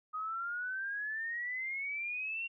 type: exponential sweep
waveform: sine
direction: up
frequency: 1244.5 to 2763 Hz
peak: -35 dBFS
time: 0.13-2.48 s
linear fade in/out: 20 ms
effects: none